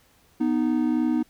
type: tone pair together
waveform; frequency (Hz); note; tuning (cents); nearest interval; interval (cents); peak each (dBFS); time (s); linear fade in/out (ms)
triangle; 246.9 / 310; B3 / D#4; 0 / -6; major third; 394; -21; 0.4-1.23; 10
effects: pink hiss -60 dBFS RMS until 1.29 s